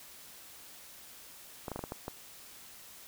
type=clicks; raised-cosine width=1 ms; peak=-23 dBFS; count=7; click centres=1.682 / 1.717 / 1.76 / 1.792 / 1.839 / 1.921 / 2.081 s; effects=white hiss -52 dBFS RMS until 3.07 s